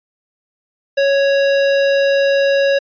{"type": "tone", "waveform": "square", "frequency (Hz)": 554.4, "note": "C#5", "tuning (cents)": 0, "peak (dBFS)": -12, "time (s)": [0.97, 2.79], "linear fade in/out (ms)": 10, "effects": ["resampled to 11025 Hz"]}